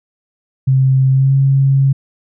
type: tone with pitch glide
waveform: sine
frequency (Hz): 132.5 to 136.23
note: C3 to C#3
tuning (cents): +22 to -30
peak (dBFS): -8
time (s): 0.67-1.93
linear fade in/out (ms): 10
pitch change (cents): +48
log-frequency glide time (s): 1.1-1.34
effects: none